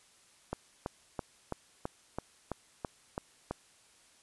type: click train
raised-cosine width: 1 ms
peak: -20 dBFS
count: 10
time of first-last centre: 0.53-3.51 s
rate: 3.02 Hz
effects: white hiss -63 dBFS RMS until 4.22 s + resampled to 24000 Hz